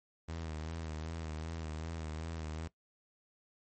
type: tone with vibrato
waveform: sawtooth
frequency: 80 Hz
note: D#2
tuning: 49 cents sharp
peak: -35 dBFS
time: 0.28-2.68 s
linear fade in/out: 10 ms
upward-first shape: sine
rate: 2.6 Hz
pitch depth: 57 cents each way
effects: noise-tail reverb RT60 0.1 s tail -18 dB re dry + MP3 32 kbps